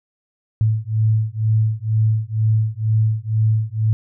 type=beating tone pair; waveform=sine; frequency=108.6 / 110.7 Hz; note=A2 / A2; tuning=-22 / +11 cents; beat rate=2.1 Hz; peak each=-18 dBFS; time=0.61-3.93 s; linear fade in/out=0 ms; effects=none